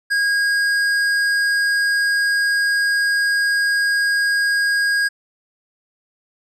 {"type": "tone with hard clipping", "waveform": "triangle", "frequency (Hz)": 1634, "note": "G#6", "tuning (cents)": -29, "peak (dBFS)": -17, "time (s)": [0.1, 5.09], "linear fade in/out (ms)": 20, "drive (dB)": 14, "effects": []}